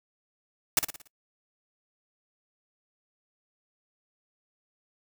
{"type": "noise with echo", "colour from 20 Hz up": "white", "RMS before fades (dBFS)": -21, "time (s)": [0.77, 0.79], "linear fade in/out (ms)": 2, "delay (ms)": 57, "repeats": 5, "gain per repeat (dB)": -7, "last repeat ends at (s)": 1.075, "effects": ["noise-tail reverb RT60 0.1 s tail -23 dB re dry"]}